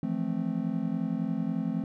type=chord; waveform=triangle; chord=F major seventh; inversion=third; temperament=just; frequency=163.7 / 174.61 / 218.3 / 261.9 Hz; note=E3 / F3 / A3 / C4; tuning=-12 / 0 / -13 / +2 cents; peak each=-34 / -31 / -30 / -31 dBFS; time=0.03-1.84 s; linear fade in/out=2 ms; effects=none